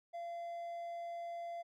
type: tone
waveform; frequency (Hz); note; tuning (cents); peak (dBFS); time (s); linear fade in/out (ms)
triangle; 685; F5; -34; -39; 0.13-1.63; 20
effects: none